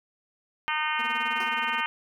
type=harmonic tone; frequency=306.5 Hz; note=D#4; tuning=26 cents flat; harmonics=3 / 4 / 5 / 6 / 7 / 8 / 9 / 10; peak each=-31 / -32 / -33 / -34 / -34 / -35 / -36 / -36 dBFS; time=0.68-1.86 s; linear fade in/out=0 ms
type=tone with tremolo; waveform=sawtooth; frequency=237.6 Hz; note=A#3; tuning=33 cents sharp; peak=-34 dBFS; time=0.99-1.81 s; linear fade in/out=2 ms; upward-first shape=sine; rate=19 Hz; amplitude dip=95%
type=tone with exponential decay; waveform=10% pulse; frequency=370 Hz; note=F#4; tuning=in tune; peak=-26 dBFS; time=1.4-1.58 s; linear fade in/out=1 ms; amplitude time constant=39 ms
effects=none